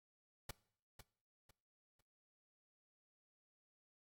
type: noise with echo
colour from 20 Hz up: pink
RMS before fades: -44 dBFS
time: 0.49-0.51 s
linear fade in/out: 5 ms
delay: 500 ms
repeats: 3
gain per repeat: -10 dB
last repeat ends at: 2.01 s
effects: noise-tail reverb RT60 0.6 s tail -21 dB re dry + AAC 64 kbps